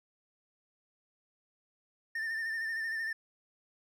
triangle tone with vibrato, 1800 Hz, A6, 39 cents sharp, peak -31 dBFS, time 2.15-3.13 s, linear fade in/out 5 ms, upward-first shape sine, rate 13 Hz, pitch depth 42 cents each way, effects none

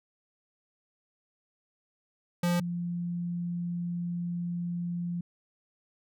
square / sine tone pair in turn, 174.61 / 173.67 Hz, F3 / F3, 0 / -9 cents, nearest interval unison, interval 9 cents, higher first, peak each -25 / -30 dBFS, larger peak first, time 2.43-2.6 / 2.6-5.21 s, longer second, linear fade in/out 5 ms, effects none

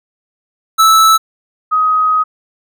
square / sine tone pair in turn, 1312 / 1258.5 Hz, E6 / D#6, -9 / +19 cents, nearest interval minor second, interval 72 cents, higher first, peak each -6 / -9 dBFS, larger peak first, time 0.78-1.18 / 1.71-2.24 s, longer second, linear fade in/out 20 ms, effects none

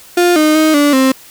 35% pulse tone with pitch steps, 351.9 / 307.6 / 312.7 / 290 / 263.7 Hz, F4 / D#4 / D#4 / D4 / C4, +13 / -20 / +9 / -22 / +14 cents, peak -6 dBFS, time 0.17-1.12 s, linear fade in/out 5 ms, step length 190 ms, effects white hiss -39 dBFS RMS until 1.3 s

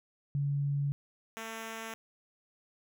sine / 5% pulse tone pair in turn, 142 / 224.2 Hz, C#3 / A3, +42 / +33 cents, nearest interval minor sixth, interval 791 cents, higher second, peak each -28 dBFS, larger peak neither, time 0.35-0.92 / 1.37-1.94 s, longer neither, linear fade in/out 0 ms, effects none

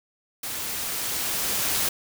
white noise with level ramp, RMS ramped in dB -32 to -24 dBFS, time 0.43-1.89 s, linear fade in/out 5 ms, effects none

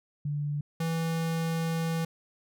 sine / square tone pair in turn, 146.3 / 164.22 Hz, D3 / E3, -6 / -6 cents, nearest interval major second, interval 200 cents, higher second, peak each -28 dBFS, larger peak neither, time 0.25-0.61 / 0.8-2.05 s, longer second, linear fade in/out 5 ms, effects none

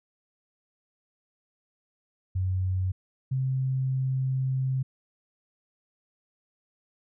sine tone pair in turn, 93 / 131.52 Hz, F#2 / C3, +9 / +9 cents, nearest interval tritone, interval 600 cents, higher second, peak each -24 dBFS, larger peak neither, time 2.35-2.92 / 3.31-4.83 s, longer second, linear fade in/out 10 ms, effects none

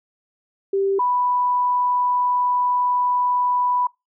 sine tone pair in turn, 392 / 987.8 Hz, G4 / B5, 0 / 0 cents, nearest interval octave + major third, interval 1600 cents, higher second, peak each -17 dBFS, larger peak neither, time 0.73-0.99 / 0.99-3.87 s, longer second, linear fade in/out 5 ms, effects noise-tail reverb RT60 0.2 s tail -22 dB re dry

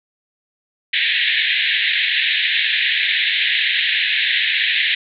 pink band-pass noise, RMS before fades -18 dBFS, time 0.93-4.95 s, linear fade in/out 5 ms, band 1700 to 3900 Hz, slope 96 dB/octave, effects none

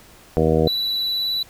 harmonic tone, 79.5 Hz, D#2, 38 cents sharp, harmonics 1 / 2 / 3 / 4 / 5 / 6 / 7 / 8 / 9, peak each -24 / -21 / -24 / -25 / -23 / -19 / -28 / -27 / -29 dBFS, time 0.37-0.68 s, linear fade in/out 0 ms
triangle tone with vibrato, 3951 Hz, B7, in tune, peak -19 dBFS, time 0.67-1.43 s, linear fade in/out 5 ms, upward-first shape triangle, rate 19 Hz, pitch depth 19 cents each way
effects pink hiss -48 dBFS RMS until 1.49 s

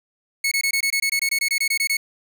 sawtooth tone bursts, 2200 Hz, C#7, 14 cents flat, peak -15 dBFS, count 16, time 0.44-1.97 s, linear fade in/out 5 ms, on 75 ms, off 22 ms, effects none

